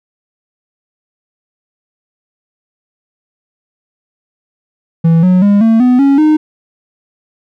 triangle tone with pitch steps, 164.81 / 182.87 / 202.9 / 225.1 / 249.8 / 277.2 / 307.5 Hz, E3 / F#3 / G#3 / A3 / B3 / C#4 / D#4, 0 / -20 / -40 / +40 / +20 / 0 / -20 cents, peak -3 dBFS, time 5.04-6.37 s, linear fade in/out 10 ms, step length 190 ms, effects none

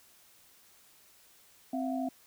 sine tone cluster, 261.8 / 673 / 725 Hz, C4 / E5 / F#5, +1 / +36 / -35 cents, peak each -32 / -37 / -39 dBFS, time 1.73-2.09 s, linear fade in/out 5 ms, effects white hiss -61 dBFS RMS until 2.26 s

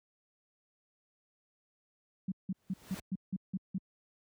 sine tone bursts, 188.9 Hz, F#3, 36 cents sharp, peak -31 dBFS, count 8, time 2.28-3.782 s, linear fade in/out 5 ms, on 39 ms, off 170 ms
pink noise with exponential growth, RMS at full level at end -43 dBFS, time 2.54-3 s, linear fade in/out 5 ms, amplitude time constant 100 ms
effects high-pass 60 Hz 12 dB/octave

